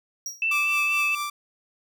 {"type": "tone with exponential decay", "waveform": "square", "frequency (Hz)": 5680, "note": "F8", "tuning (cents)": 28, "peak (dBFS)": -27, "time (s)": [0.26, 0.48], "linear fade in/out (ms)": 2, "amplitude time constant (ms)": 47}
{"type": "tone with vibrato", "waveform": "sine", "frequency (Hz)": 2637, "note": "E7", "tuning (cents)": 0, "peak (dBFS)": -21, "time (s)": [0.42, 1.15], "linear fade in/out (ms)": 2, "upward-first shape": "sine", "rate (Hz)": 4.3, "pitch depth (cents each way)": 20}
{"type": "tone with tremolo", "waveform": "sawtooth", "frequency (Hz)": 1174.7, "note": "D6", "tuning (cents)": 0, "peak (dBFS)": -22, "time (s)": [0.51, 1.3], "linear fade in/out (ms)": 5, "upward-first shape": "triangle", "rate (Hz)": 4.6, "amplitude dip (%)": 60}
{"effects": []}